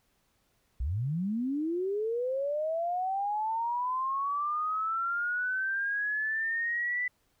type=linear sweep; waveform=sine; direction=up; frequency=54 to 1992 Hz; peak=-28 dBFS; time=0.8-7.08 s; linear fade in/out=5 ms; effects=pink hiss -72 dBFS RMS until 7.4 s